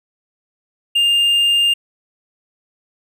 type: tone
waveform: triangle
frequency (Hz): 2807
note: F7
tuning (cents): +8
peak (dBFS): -10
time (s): 0.95-1.74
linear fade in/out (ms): 10
effects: none